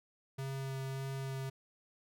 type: tone with vibrato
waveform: square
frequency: 134.6 Hz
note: C3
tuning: 49 cents sharp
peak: -38 dBFS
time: 0.38-1.5 s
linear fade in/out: 10 ms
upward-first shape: sine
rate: 1.7 Hz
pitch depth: 9 cents each way
effects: none